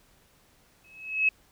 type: tone with exponential growth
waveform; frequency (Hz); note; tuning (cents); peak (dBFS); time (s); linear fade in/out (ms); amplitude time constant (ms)
sine; 2576; E7; -41; -17; 0.84-1.29; 5; 97
effects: pink hiss -62 dBFS RMS until 1.51 s